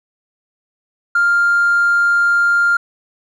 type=tone with hard clipping; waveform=sine; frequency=1399 Hz; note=F6; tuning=3 cents sharp; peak=-11 dBFS; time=1.15-2.77 s; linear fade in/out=5 ms; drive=1 dB; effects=none